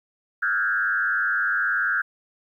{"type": "tone with frequency modulation", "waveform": "sine", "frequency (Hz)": 1521, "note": "F#6", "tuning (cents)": 47, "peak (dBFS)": -20, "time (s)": [0.42, 2.02], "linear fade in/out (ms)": 10, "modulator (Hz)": 101, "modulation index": 1.5, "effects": ["10-bit"]}